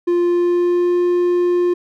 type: tone with pitch glide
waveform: triangle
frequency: 349.2 to 353.3 Hz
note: F4 to F4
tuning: 0 to +20 cents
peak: -11 dBFS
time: 0.07-1.74 s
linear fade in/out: 10 ms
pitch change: +20 cents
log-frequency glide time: 0.21-0.99 s
effects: none